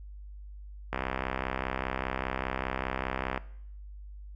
click train, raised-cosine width 0.5 ms, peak -15 dBFS, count 160, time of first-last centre 0.93-3.376 s, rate 65 Hz, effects noise-tail reverb RT60 0.7 s tail -20 dB re dry + added 50 Hz sine -42 dBFS peak until 4.35 s

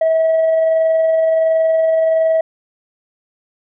sine tone with amplitude modulation, 646 Hz, E5, 35 cents flat, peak -8 dBFS, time 0.01-2.41 s, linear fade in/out 5 ms, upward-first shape sine, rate 21.4 Hz, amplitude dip 25%, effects tanh soft clip ceiling -9 dBFS

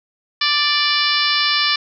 harmonic tone, 587.3 Hz, D5, in tune, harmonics 2 / 3 / 4 / 5 / 6 / 7 / 8 / 9, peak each -23 / -23 / -23 / -23 / -23 / -23 / -23 / -23 dBFS, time 0.41-1.76 s, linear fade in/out 5 ms, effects none

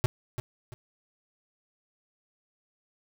square tone with echo, 123.47 Hz, B2, in tune, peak -21 dBFS, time 0.04-0.06 s, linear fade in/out 0 ms, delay 340 ms, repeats 2, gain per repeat -10 dB, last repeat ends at 0.74 s, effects none

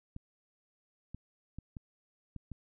clicks, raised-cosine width 5 ms, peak -30 dBFS, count 6, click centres 0.164 / 1.146 / 1.586 / 1.768 / 2.363 / 2.517 s, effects none

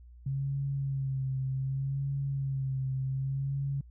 sine tone with vibrato, 135.5 Hz, C#3, 39 cents flat, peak -29 dBFS, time 0.26-3.81 s, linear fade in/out 5 ms, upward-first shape sine, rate 0.66 Hz, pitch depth 42 cents each way, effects added 60 Hz sine -49 dBFS peak until 3.9 s

